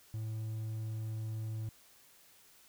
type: tone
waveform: triangle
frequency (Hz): 110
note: A2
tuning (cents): 0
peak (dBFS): -34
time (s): 0.14-1.69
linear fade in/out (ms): 0
effects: white hiss -62 dBFS RMS until 2.68 s